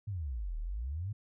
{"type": "exponential two-way sweep", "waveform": "sine", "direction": "down then up", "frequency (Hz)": [110, 36.71, 110], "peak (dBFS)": -34, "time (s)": [0.07, 1.13], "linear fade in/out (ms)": 10, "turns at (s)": 0.58, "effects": []}